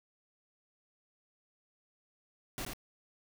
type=noise with echo; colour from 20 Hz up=pink; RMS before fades=-39 dBFS; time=2.58-2.65 s; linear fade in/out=0 ms; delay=84 ms; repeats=1; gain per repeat=-3 dB; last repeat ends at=2.734 s; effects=none